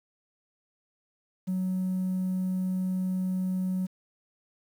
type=tone; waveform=triangle; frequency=185.5 Hz; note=F#3; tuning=5 cents sharp; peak=-23 dBFS; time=1.47-3.87 s; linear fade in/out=20 ms; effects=tanh soft clip ceiling -22 dBFS + 9-bit